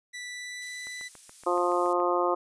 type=tone with pitch glide; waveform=sawtooth; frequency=1970 to 1988.3 Hz; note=B6 to B6; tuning=-5 to +11 cents; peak=-33 dBFS; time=0.13-1.09 s; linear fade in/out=20 ms; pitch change=+16 cents; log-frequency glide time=0.27-0.81 s
type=noise; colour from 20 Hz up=violet; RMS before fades=-44 dBFS; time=0.62-1.93 s; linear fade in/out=0 ms
type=click train; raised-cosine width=0.5 ms; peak=-33 dBFS; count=9; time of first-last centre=0.87-2.002 s; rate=7.07 Hz
type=harmonic tone; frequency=176.6 Hz; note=F3; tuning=20 cents sharp; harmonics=2 / 3 / 4 / 5 / 6 / 7; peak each=-28 / -29 / -31 / -33 / -30 / -31 dBFS; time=1.46-2.35 s; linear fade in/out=10 ms
effects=resampled to 22050 Hz